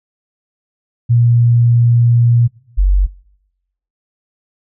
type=tone pair in turn; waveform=sine; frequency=118.8 / 47.15 Hz; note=A#2 / F#1; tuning=+33 / +33 cents; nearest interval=octave + major third; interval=1600 cents; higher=first; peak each=-7 dBFS; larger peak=neither; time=1.09-2.48 / 2.77-3.07 s; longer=first; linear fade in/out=20 ms; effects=noise-tail reverb RT60 0.9 s tail -24 dB re dry